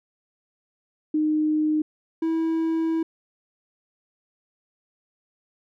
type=tone pair in turn; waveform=sine / triangle; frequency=307.1 / 325 Hz; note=D#4 / E4; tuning=-23 / -24 cents; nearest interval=minor second; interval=99 cents; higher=second; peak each=-19 dBFS; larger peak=neither; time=1.14-1.82 / 2.22-3.03 s; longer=second; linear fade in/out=5 ms; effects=none